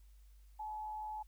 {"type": "tone with frequency modulation", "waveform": "sine", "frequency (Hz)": 857, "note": "A5", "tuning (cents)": -46, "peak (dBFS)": -40, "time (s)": [0.59, 1.23], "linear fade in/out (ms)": 10, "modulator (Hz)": 79.9, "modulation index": 0.29, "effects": ["added 50 Hz sine -57 dBFS peak until 1.27 s", "white hiss -75 dBFS RMS until 1.27 s"]}